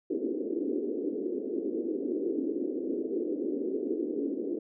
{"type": "band-pass noise", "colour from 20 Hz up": "pink", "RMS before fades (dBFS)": -32, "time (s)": [0.1, 4.59], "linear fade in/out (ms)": 5, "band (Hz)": [270, 440], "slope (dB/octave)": 48, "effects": []}